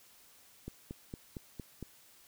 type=click train; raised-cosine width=3 ms; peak=-28 dBFS; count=6; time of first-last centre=0.68-1.827 s; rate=4.36 Hz; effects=white hiss -61 dBFS RMS until 2.27 s